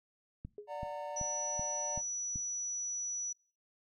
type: click train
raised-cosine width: 5 ms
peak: -30 dBFS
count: 6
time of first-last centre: 0.45-2.358 s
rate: 2.62 Hz
type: tone with exponential decay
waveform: sine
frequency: 416.4 Hz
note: G#4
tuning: 5 cents sharp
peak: -39 dBFS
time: 0.58-0.75 s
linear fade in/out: 2 ms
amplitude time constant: 35 ms
type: chord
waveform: triangle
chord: D augmented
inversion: none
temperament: just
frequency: 587.3 / 734.2 / 917.7 Hz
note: D5 / F#5 / A#5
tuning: 0 / -14 / -27 cents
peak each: -39 / -43 / -41 dBFS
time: 0.67-2.02 s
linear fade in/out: 50 ms
type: tone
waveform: sine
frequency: 5900 Hz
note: F#8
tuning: 6 cents flat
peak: -35 dBFS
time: 1.16-3.33 s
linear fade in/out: 10 ms
effects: noise-tail reverb RT60 0.4 s tail -22 dB re dry